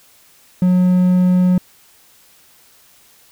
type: tone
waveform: triangle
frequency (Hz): 181.6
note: F#3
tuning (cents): -32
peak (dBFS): -8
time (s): 0.62-1.58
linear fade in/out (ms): 2
effects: white hiss -50 dBFS RMS until 3.31 s